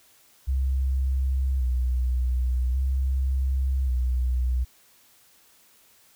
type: tone with vibrato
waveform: sine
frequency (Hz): 64.2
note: C2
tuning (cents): -32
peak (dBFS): -21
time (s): 0.47-4.65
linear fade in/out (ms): 20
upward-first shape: square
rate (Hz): 0.44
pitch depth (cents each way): 49
effects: white hiss -58 dBFS RMS until 6.15 s